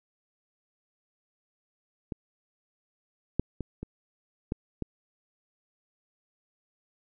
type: clicks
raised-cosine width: 3 ms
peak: -20 / -11 / -20 / -23 / -16 / -18 dBFS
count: 6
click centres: 2.122 / 3.396 / 3.607 / 3.83 / 4.521 / 4.823 s
effects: none